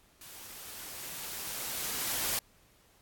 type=noise with level ramp; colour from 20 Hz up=white; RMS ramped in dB=-49 to -31 dBFS; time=0.21-2.39 s; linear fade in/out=2 ms; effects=pink hiss -64 dBFS RMS until 3.01 s + AAC 64 kbps